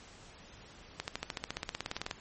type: accelerating click train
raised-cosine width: 0.2 ms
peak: -17 dBFS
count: 19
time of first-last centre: 1-2.111 s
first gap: 79 ms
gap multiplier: 0.97
effects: pink hiss -54 dBFS RMS until 2.2 s + MP3 32 kbps